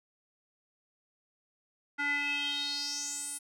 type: tone with band-pass filter sweep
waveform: square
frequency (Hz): 287.2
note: D4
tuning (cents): -39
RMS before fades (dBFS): -34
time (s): 1.98-3.39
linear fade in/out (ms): 20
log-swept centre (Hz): 1700 to 10000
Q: 5.8
effects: none

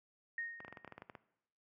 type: tone with exponential decay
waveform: sine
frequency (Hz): 1856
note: A#6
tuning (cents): -8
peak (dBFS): -36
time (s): 0.38-0.98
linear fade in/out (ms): 2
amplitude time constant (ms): 130
type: clicks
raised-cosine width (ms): 0.5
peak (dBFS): -33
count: 12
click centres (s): 0.604 / 0.648 / 0.681 / 0.726 / 0.772 / 0.847 / 0.877 / 0.923 / 0.98 / 1.021 / 1.098 / 1.152
effects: noise-tail reverb RT60 0.8 s tail -18 dB re dry + high-pass 100 Hz 12 dB/octave

